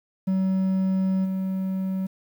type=tone with level steps; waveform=triangle; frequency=189.6 Hz; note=F#3; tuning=43 cents sharp; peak=-18 / -22 dBFS; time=0.27-2.07 s; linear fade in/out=10 ms; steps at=1.24 s; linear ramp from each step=20 ms; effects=9-bit